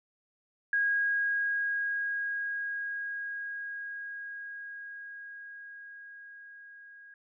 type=tone with level ramp; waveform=sine; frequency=1639 Hz; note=G#6; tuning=23 cents flat; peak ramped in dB=-24 to -49 dBFS; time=0.73-7.14 s; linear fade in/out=2 ms; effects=none